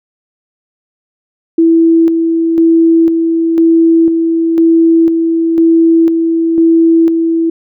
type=tone with tremolo; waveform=sine; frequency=329.6 Hz; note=E4; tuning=in tune; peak=-4 dBFS; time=1.58-7.5 s; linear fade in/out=5 ms; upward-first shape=square; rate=1 Hz; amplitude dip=40%; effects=none